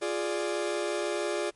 40% pulse chord, D diminished, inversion first, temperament equal, 349.2 / 415.3 / 587.3 Hz, F4 / Ab4 / D5, 0 / 0 / 0 cents, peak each -32 dBFS, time 0.01-1.51 s, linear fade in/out 20 ms, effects pink hiss -66 dBFS RMS until 1.55 s + MP3 48 kbps

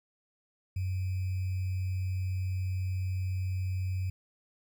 sine tone with sample-and-hold, 93 Hz, F#2, 9 cents sharp, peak -29 dBFS, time 0.76-4.1 s, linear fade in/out 5 ms, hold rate 2450 Hz, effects none

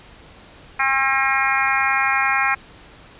harmonic tone, 269.1 Hz, C4, 49 cents sharp, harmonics 3 / 4 / 5 / 6 / 7 / 8 / 9, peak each -24 / -24 / -24 / -24 / -24 / -24 / -24 dBFS, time 0.79-2.55 s, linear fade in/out 10 ms, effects pink hiss -45 dBFS RMS until 3.19 s + resampled to 8000 Hz

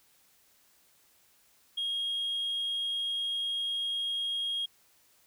sine tone, 3264 Hz, G#7, 31 cents flat, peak -28 dBFS, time 1.77-4.66 s, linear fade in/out 10 ms, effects tanh soft clip ceiling -27 dBFS + white hiss -65 dBFS RMS until 5.26 s

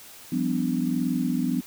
sine chord, G dominant seventh, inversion third, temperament equal with one note detuned, 174.61 / 196 / 252 / 293.7 Hz, F3 / G3 / B3 / D4, 0 / 0 / +35 / 0 cents, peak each -29 / -31 / -25 / -30 dBFS, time 0.32-1.61 s, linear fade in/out 5 ms, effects white hiss -46 dBFS RMS until 1.66 s

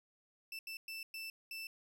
30% pulse tone bursts at uneven times, 2658 Hz, E7, 14 cents sharp, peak -40 dBFS, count 5, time 0.52-0.59 / 0.67-0.77 / 0.88-1.03 / 1.14-1.3 / 1.51-1.67 s, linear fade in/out 2 ms, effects none

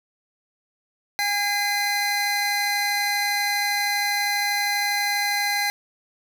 25% pulse tone pair together, 814.3 / 2052 Hz, G#5 / C7, -34 / -34 cents, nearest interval octave + major third, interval 1600 cents, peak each -21 / -20 dBFS, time 1.19-5.7 s, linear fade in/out 0 ms, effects none

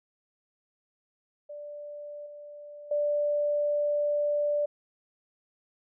sine tone with level steps, 587.3 Hz, D5, in tune, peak -38 / -42 / -24 dBFS, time 1.49-4.66 s, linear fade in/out 10 ms, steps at 2.26 / 2.91 s, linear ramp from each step 5 ms, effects none

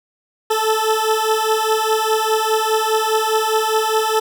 20% pulse beating tone pair, 435.4 / 440.3 Hz, A4 / A4, -18 / +1 cents, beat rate 4.9 Hz, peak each -14 / -13 dBFS, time 0.5-4.2 s, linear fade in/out 10 ms, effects 8-bit

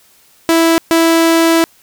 sawtooth tone bursts at uneven times, 329.6 Hz, E4, in tune, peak -4 dBFS, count 2, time 0.49-0.78 / 0.91-1.64 s, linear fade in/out 0 ms, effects white hiss -49 dBFS RMS until 1.82 s

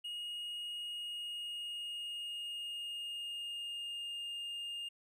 triangle tone with pitch glide, 2873 to 2822 Hz, F7 to F7, +48 to +17 cents, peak -38 dBFS, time 0.04-4.89 s, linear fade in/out 10 ms, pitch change -31 cents, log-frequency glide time 0.85-4.24 s, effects none

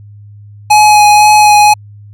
square tone with vibrato, 840 Hz, G#5, 19 cents sharp, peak -3 dBFS, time 0.7-1.74 s, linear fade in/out 10 ms, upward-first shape sine, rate 2 Hz, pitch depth 13 cents each way, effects added 103 Hz sine -31 dBFS peak until 2.13 s + low-pass 12000 Hz 12 dB/octave

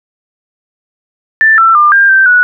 sine tone with pitch steps, 1770 / 1338 / 1199 / 1599 / 1560 / 1469 Hz, A6 / E6 / D6 / G6 / G6 / F#6, +10 / +25 / +36 / +34 / -9 / -13 cents, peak -3 dBFS, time 1.41-2.43 s, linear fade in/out 0 ms, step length 170 ms, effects none

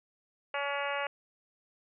harmonic tone, 282.9 Hz, C#4, 35 cents sharp, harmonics 2 / 3 / 4 / 5 / 6 / 7 / 8 / 9 / 10, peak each -36 / -38 / -39 / -40 / -41 / -41 / -42 / -43 / -43 dBFS, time 0.54-1.07 s, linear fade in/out 2 ms, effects none

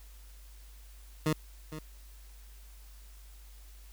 20% pulse tone with echo, 155.2 Hz, D#3, 4 cents flat, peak -21 dBFS, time 1.26-1.33 s, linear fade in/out 2 ms, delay 460 ms, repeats 1, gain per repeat -13 dB, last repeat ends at 1.79 s, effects added 50 Hz sine -49 dBFS peak until 3.92 s + white hiss -60 dBFS RMS until 3.92 s

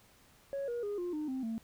sine tone with pitch steps, 554.4 / 477.1 / 410.6 / 353.3 / 304 / 261.6 / 225.2 Hz, C#5 / A#4 / G#4 / F4 / D#4 / C4 / A3, 0 / +40 / -20 / +20 / -40 / 0 / +40 cents, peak -32 dBFS, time 0.53-1.58 s, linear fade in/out 0 ms, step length 150 ms, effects tanh soft clip ceiling -32 dBFS + pink hiss -63 dBFS RMS until 1.63 s

